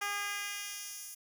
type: tone with high-pass filter sweep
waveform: 10% pulse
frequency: 407 Hz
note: G#4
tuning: 35 cents flat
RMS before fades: -39 dBFS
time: 0.01-1.15 s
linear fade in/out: 10 ms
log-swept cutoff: 880 to 8400 Hz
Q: 0.83
effects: none